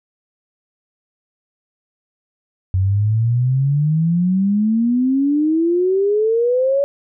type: exponential sweep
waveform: sine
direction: up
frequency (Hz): 91.9 to 569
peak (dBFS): -13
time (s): 2.74-6.84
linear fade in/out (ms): 0
effects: none